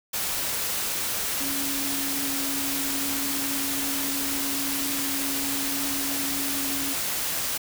sine tone in noise, 277.2 Hz, C#4, in tune, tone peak -32 dBFS, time 1.4-6.94 s, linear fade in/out 10 ms, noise white, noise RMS -28 dBFS, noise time 0.13-7.58 s, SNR -7 dB, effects none

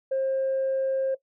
sine tone, 533 Hz, C5, 32 cents sharp, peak -21 dBFS, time 0.11-1.15 s, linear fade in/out 10 ms, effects noise-tail reverb RT60 0.1 s tail -18 dB re dry + tanh soft clip ceiling -20 dBFS

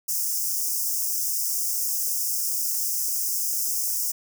white high-pass noise, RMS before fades -26 dBFS, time 0.08-4.12 s, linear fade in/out 10 ms, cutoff 5100 Hz, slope 96 dB/octave, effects none

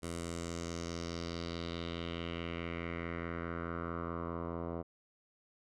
10% pulse tone with low-pass filter sweep, 84.7 Hz, E2, 48 cents sharp, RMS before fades -40 dBFS, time 0.02-4.83 s, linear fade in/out 20 ms, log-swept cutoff 9400 to 820 Hz, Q 2.9, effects none

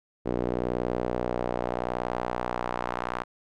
sawtooth tone with band-pass filter sweep, 60.8 Hz, B1, 26 cents flat, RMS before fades -30 dBFS, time 0.25-3.24 s, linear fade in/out 20 ms, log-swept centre 400 to 1100 Hz, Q 1.5, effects none

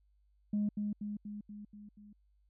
sine tone with echo, 207.7 Hz, G#3, in tune, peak -28 dBFS, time 0.53-0.69 s, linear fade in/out 5 ms, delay 240 ms, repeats 6, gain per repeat -4 dB, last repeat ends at 2.13 s, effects tanh soft clip ceiling -26 dBFS + added 50 Hz sine -67 dBFS peak until 2.49 s

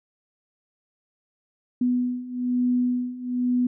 sine beating tone pair, 246.9 / 248 Hz, B3 / B3, 0 / +7 cents, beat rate 1.1 Hz, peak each -26 / -23 dBFS, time 1.81-3.67 s, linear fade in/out 5 ms, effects none

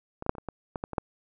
clicks, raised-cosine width 1 ms, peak -22 / -22 / -6 / -30 / -23 / -20 / -18 / -17 / -22 / -11 dBFS, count 10, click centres 0.224 / 0.264 / 0.294 / 0.352 / 0.383 / 0.487 / 0.758 / 0.839 / 0.933 / 0.982 s, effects none

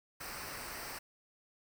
pink noise with comb filter, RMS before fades -44 dBFS, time 0.2-0.99 s, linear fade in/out 10 ms, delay 0.29 ms, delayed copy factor -0.65, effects none

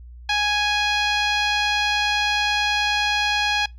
10% pulse tone with low-pass filter, 830.6 Hz, G#5, in tune, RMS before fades -21 dBFS, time 0.29-3.66 s, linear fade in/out 5 ms, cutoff 4200 Hz, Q 0.94, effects noise-tail reverb RT60 0.2 s tail -24 dB re dry + added 60 Hz sine -38 dBFS peak until 3.78 s

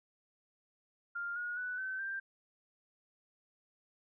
sine tone with pitch steps, 1400 / 1442.7 / 1486.7 / 1532 / 1578.7 Hz, F6 / F#6 / F#6 / G6 / G6, +4 / -44 / +8 / -40 / +12 cents, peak -36 dBFS, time 1.15-2.2 s, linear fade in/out 10 ms, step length 210 ms, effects none

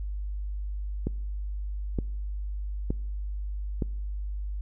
click train, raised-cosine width 3 ms, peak -15 dBFS, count 4, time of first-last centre 1.07-3.822 s, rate 1.09 Hz, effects noise-tail reverb RT60 0.9 s tail -25 dB re dry + added 50 Hz sine -30 dBFS peak until 4.61 s

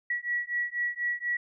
sine beating tone pair, 1929 / 1933.1 Hz, B6 / B6, -41 / -38 cents, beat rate 4.1 Hz, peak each -31 dBFS, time 0.1-1.37 s, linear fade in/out 5 ms, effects none

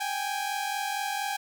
sawtooth tone pair together, 784 / 828.3 Hz, G5 / G#5, 0 / -5 cents, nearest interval minor second, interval 95 cents, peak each -28 dBFS, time 0-1.37 s, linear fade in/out 10 ms, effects none

